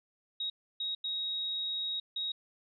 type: tone bursts at uneven times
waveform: sine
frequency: 3786 Hz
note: A#7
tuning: 26 cents sharp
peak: -32 dBFS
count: 4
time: 0.4-0.5 / 0.8-0.95 / 1.04-2 / 2.16-2.32 s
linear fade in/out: 5 ms
effects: none